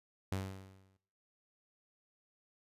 sawtooth tone with exponential decay, 95.8 Hz, G2, 39 cents flat, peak -29 dBFS, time 0.32-0.97 s, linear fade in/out 0 ms, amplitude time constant 140 ms, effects noise-tail reverb RT60 0.7 s tail -20 dB re dry + resampled to 32000 Hz

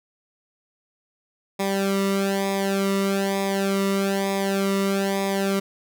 sawtooth tone with flanger, 196 Hz, G3, in tune, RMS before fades -23 dBFS, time 1.59-5.6 s, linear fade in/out 10 ms, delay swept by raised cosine 0.68 to 1.24 ms, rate 1.1 Hz, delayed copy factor -0.9, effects none

